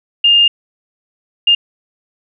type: tone bursts at uneven times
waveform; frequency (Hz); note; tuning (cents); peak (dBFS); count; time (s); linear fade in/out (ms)
sine; 2817; F7; +14; -6; 2; 0.24-0.48 / 1.47-1.55; 5
effects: none